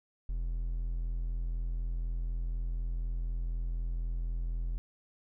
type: tone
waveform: triangle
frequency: 42.02 Hz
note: E1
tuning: 34 cents sharp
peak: -29 dBFS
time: 0.29-4.78 s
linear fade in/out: 0 ms
effects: none